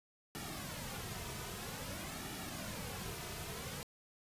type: noise with flanger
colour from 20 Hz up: pink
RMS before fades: -44 dBFS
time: 0.35-3.83 s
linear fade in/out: 0 ms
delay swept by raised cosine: 1.9 to 3.7 ms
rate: 0.51 Hz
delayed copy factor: -0.65
effects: resampled to 32000 Hz